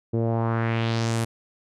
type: tone with low-pass filter sweep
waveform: sawtooth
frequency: 114.4 Hz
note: A#2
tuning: 32 cents flat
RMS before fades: -24 dBFS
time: 0.13-1.25 s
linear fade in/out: 10 ms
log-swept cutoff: 400 to 11000 Hz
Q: 2.1
effects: none